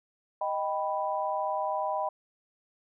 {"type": "chord", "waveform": "sine", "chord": "Eb augmented", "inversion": "none", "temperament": "equal", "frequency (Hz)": [622.3, 784, 987.8], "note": ["Eb5", "G5", "B5"], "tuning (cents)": [0, 0, 0], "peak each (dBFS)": -32, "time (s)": [0.41, 2.09], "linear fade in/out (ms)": 5, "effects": []}